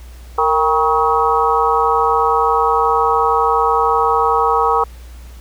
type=tone cluster; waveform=sine; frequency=462.8 / 791 / 959 / 1110 / 1270 Hz; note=A#4 / G5 / A#5 / C#6 / D#6; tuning=-13 / +15 / +49 / +2 / +35 cents; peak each=-18 dBFS; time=0.38-4.84 s; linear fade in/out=5 ms; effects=added 60 Hz sine -33 dBFS peak until 5.4 s + pink hiss -46 dBFS RMS until 5.4 s